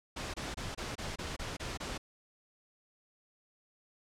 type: noise bursts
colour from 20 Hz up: pink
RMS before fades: -39 dBFS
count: 9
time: 0.16-1.98 s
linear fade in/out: 10 ms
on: 180 ms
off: 25 ms
effects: low-pass 7000 Hz 12 dB/octave